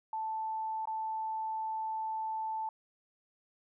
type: tone with dropouts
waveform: sine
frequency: 880 Hz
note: A5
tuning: in tune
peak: -33 dBFS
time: 0.13-2.69 s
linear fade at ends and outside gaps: 2 ms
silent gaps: 0.855-0.873 s
effects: none